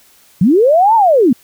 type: linear two-way sweep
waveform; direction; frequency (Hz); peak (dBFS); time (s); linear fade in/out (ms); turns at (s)
sine; up then down; 155.56 to 932.3 to 214.5; -6; 0.41-1.33; 5; 0.95
effects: white hiss -48 dBFS RMS until 1.43 s